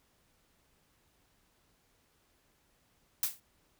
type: noise with exponential decay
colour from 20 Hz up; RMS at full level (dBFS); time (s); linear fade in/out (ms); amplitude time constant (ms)
blue; -26; 3.23-3.4; 2; 36
effects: pink hiss -71 dBFS RMS until 3.79 s